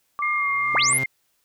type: tone with vibrato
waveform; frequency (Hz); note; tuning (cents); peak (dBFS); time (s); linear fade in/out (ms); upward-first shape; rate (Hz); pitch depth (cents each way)
sine; 1160; D6; -22; -24; 0.19-0.93; 0; sine; 2.2; 49
type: tone with pitch glide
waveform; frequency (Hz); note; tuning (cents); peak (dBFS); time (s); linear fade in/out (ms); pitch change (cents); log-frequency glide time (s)
sine; 2127 to 2111; C7 to C7; +28 to +15; -22; 0.22-1.06; 5; -13; 0.34-0.78
type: tone with exponential growth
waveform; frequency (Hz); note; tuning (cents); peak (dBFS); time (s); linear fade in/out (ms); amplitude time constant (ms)
sawtooth; 131.8; C3; +13; -23; 0.3-1.04; 5; 160
type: linear sweep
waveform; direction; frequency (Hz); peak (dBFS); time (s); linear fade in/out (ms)
sine; up; 30 to 11840; -18; 0.74-0.99; 20
effects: white hiss -68 dBFS RMS until 1.44 s